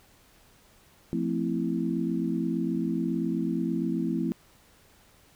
sine chord, F major seventh, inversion none, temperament equal with one note detuned, 174.61 / 223.3 / 261.6 / 329.6 Hz, F3 / A3 / C4 / E4, 0 / +26 / 0 / 0 cents, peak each -31 dBFS, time 1.13-4.32 s, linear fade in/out 0 ms, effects pink hiss -59 dBFS RMS until 5.35 s

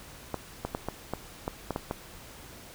clicks, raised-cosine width 1 ms, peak -16 dBFS, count 9, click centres 0.343 / 0.65 / 0.749 / 0.886 / 1.136 / 1.479 / 1.707 / 1.761 / 1.911 s, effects pink hiss -48 dBFS RMS until 2.74 s

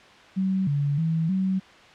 sine tone with pitch steps, 190.2 / 143.1 / 162.4 / 189.3 Hz, F#3 / D3 / E3 / F#3, +48 / -45 / -26 / +40 cents, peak -21 dBFS, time 0.36-1.6 s, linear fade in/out 20 ms, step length 310 ms, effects white hiss -49 dBFS RMS until 1.94 s + low-pass 3000 Hz 12 dB/octave

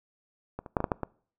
clicks, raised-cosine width 1 ms, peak -21 / -27 / -10 / -15 / -12 / -11 / -16 dBFS, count 7, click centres 0.59 / 0.662 / 0.768 / 0.804 / 0.842 / 0.918 / 1.033 s, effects noise-tail reverb RT60 0.5 s tail -23 dB re dry

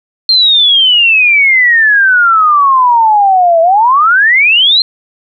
sine exponential two-way sweep, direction down then up, 4220 to 649 to 4220 Hz, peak -4 dBFS, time 0.29-4.82 s, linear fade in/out 2 ms, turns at 3.61 s, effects none

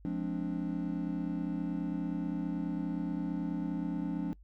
triangle chord, D half-diminished seventh, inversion first, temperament just, 176.2 / 211.4 / 264.3 / 293.7 Hz, F3 / Ab3 / C4 / D4, +16 / +31 / +18 / 0 cents, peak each -34 / -38 / -37 / -34 dBFS, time 0.05-4.33 s, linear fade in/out 0 ms, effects noise-tail reverb RT60 0.1 s tail -23 dB re dry + added 50 Hz sine -53 dBFS peak until 4.43 s

